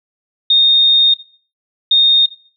sine tone pair in turn, 3684 / 3684 Hz, A#7 / A#7, -21 / -21 cents, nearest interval unison, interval 0 cents, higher neither, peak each -7 dBFS, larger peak neither, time 0.5-1.14 / 1.91-2.26 s, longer first, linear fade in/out 5 ms, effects noise-tail reverb RT60 0.4 s tail -17 dB re dry

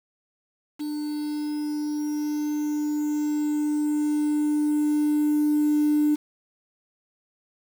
triangle tone with level ramp, 298.7 Hz, D4, 29 cents sharp, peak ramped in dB -25 to -14 dBFS, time 0.79-6.16 s, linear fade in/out 20 ms, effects tanh soft clip ceiling -15 dBFS + 7-bit

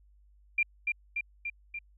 sine tone with echo, 2384 Hz, D7, 25 cents sharp, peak -23 dBFS, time 0.58-0.63 s, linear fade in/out 5 ms, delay 290 ms, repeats 4, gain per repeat -3 dB, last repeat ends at 1.79 s, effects added 50 Hz sine -58 dBFS peak until 1.97 s

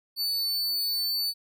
45% pulse tone, 4499 Hz, C#8, 25 cents sharp, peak -25 dBFS, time 0.16-1.34 s, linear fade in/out 50 ms, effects none

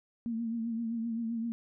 sine tone with vibrato, 229.4 Hz, A#3, 28 cents flat, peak -31 dBFS, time 0.26-1.52 s, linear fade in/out 0 ms, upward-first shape triangle, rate 7.7 Hz, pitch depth 57 cents each way, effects none

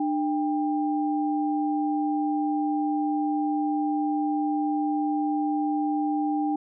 sine tone pair together, 300 / 795.4 Hz, D4 / G5, +37 / +25 cents, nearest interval octave + perfect fourth, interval 1688 cents, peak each -24 / -28 dBFS, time 0-6.56 s, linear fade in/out 5 ms, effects none

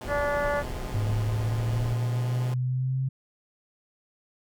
10% pulse chord, B diminished seventh, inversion none, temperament equal with one note detuned, 126.5 / 146.83 / 174.61 / 207.7 Hz, B2 / D3 / F3 / Ab3, +42 / 0 / 0 / 0 cents, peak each -32 / -37 / -36 / -35 dBFS, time 0.01-2.54 s, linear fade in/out 2 ms
brown noise, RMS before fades -35 dBFS, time 0.04-1.93 s, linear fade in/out 5 ms
harmonic tone, 289.1 Hz, D4, 27 cents flat, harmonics 2 / 3 / 4 / 5 / 6 / 7, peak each -26 / -33 / -34 / -34 / -35 / -40 dBFS, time 0.07-0.64 s, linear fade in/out 50 ms
sine exponential sweep, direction up, 104 to 133.4 Hz, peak -24 dBFS, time 0.94-3.09 s, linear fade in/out 10 ms
effects none

